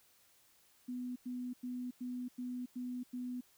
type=tone bursts; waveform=sine; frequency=248.5 Hz; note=B3; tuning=11 cents sharp; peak=-38 dBFS; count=7; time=0.88-3.41 s; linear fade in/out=10 ms; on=280 ms; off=95 ms; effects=white hiss -68 dBFS RMS until 3.57 s